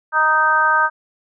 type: harmonic tone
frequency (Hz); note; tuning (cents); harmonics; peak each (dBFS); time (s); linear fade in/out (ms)
311.1; D#4; 0; 2 / 3 / 4 / 5; -27 / -18 / -17 / -16; 0.12-0.9; 50
effects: none